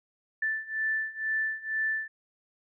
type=beating tone pair; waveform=sine; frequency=1760 / 1762.1 Hz; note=A6 / A6; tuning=0 / +2 cents; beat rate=2.1 Hz; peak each=-32 / -30 dBFS; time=0.42-2.08 s; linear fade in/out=5 ms; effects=none